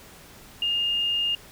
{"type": "tone", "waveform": "sine", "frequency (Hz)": 2827, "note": "F7", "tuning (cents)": 20, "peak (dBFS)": -22, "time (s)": [0.62, 1.35], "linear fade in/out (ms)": 2, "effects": ["pink hiss -48 dBFS RMS until 1.51 s"]}